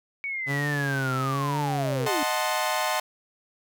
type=linear sweep; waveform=sine; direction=down; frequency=2253 to 271 Hz; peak=-28 dBFS; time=0.24-2.23 s; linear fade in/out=0 ms
type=tone with vibrato; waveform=sawtooth; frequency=138.1 Hz; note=C#3; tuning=6 cents flat; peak=-22 dBFS; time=0.46-2.09 s; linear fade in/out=50 ms; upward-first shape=triangle; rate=1.1 Hz; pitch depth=110 cents each way
type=chord; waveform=sawtooth; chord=D# diminished seventh; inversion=none; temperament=equal; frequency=622.3 / 740 / 880 / 1046.5 Hz; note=D#5 / F#5 / A5 / C6; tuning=0 / 0 / 0 / 0 cents; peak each=-26 dBFS; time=2.06-3 s; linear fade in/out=5 ms
effects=none